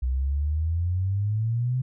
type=exponential sweep; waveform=sine; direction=up; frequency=61.8 to 130.3 Hz; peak=-22 dBFS; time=0.02-1.82 s; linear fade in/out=10 ms; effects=none